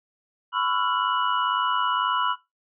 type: tone cluster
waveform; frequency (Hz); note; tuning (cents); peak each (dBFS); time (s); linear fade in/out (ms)
sine; 1001 / 1103 / 1338 / 1436 / 2938; B5 / C#6 / E6 / F6 / F#7; +23 / -9 / +25 / +48 / -13; -26 / -30 / -26 / -30 / -32; 0.52-2.36; 50
effects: noise-tail reverb RT60 0.2 s tail -18 dB re dry